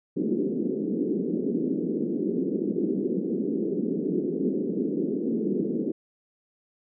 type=band-pass noise; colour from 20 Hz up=white; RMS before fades=-27 dBFS; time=0.16-5.92 s; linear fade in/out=10 ms; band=180 to 410 Hz; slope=48 dB/octave; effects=none